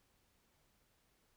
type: silence
effects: pink hiss -75 dBFS RMS until 1.36 s